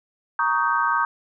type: chord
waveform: sine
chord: Eb dominant seventh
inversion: second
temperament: just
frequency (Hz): 933.4 / 1120.1 / 1244.5 / 1555.6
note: Bb5 / Db6 / Eb6 / G6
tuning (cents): +2 / +18 / 0 / -14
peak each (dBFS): -24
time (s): 0.39-1.05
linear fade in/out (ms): 2
effects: none